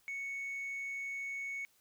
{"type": "tone with tanh clipping", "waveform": "sine", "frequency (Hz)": 2217, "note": "C#7", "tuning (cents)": 0, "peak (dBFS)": -38, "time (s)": [0.08, 1.65], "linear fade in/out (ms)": 0, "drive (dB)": 1, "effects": ["white hiss -70 dBFS RMS until 1.8 s"]}